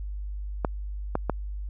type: clicks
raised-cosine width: 1 ms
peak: -10 dBFS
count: 3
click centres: 0.648 / 1.154 / 1.297 s
effects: added 50 Hz sine -31 dBFS peak until 1.69 s